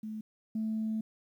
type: tone pair in turn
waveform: sine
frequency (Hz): 216.6 / 219.4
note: A3 / A3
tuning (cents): -27 / -5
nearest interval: unison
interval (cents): 22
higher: second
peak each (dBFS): -36 / -29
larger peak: second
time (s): 0.03-0.21 / 0.55-1.01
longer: second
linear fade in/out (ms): 5
effects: tanh soft clip ceiling -26 dBFS + 11-bit